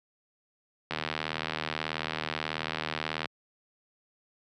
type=click train; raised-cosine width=0.3 ms; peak=-14 dBFS; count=185; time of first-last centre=0.91-3.257 s; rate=78.4 Hz; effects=high-pass 100 Hz 12 dB/octave